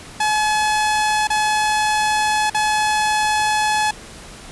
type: tone with dropouts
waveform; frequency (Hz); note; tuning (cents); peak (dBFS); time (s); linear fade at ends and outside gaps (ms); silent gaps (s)
sawtooth; 853; G#5; +46; -12; 0.2-3.91; 5; 1.273-1.301 / 2.499-2.545
effects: pink hiss -38 dBFS RMS until 4.51 s + resampled to 24000 Hz